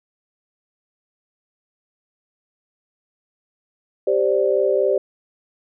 sine chord, G suspended fourth, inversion none, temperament equal, 392 / 523.3 / 587.3 Hz, G4 / C5 / D5, 0 / 0 / 0 cents, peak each -19 / -20 / -20 dBFS, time 4.07-4.98 s, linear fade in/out 5 ms, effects none

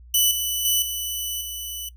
10% pulse tone with level steps, 2981 Hz, F#7, 12 cents sharp, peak -8 / -15 / -10 / -18 / -22 dBFS, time 0.14-1.89 s, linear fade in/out 5 ms, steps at 0.31 / 0.65 / 0.82 / 1.41 s, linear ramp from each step 2 ms, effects noise-tail reverb RT60 0.1 s tail -17 dB re dry + added 60 Hz sine -43 dBFS peak until 1.96 s

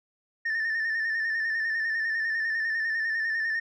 sine tone with vibrato, 1800 Hz, A6, 39 cents sharp, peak -23 dBFS, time 0.45-3.6 s, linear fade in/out 10 ms, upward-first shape square, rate 10 Hz, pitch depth 40 cents each way, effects tanh soft clip ceiling -24 dBFS

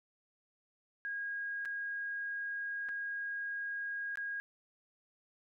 sine tone with dropouts, 1635 Hz, G#6, 28 cents flat, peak -36 dBFS, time 1.05-4.4 s, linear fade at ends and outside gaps 0 ms, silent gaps 1.651-1.656 / 2.887-2.891 / 4.156-4.173 s, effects none

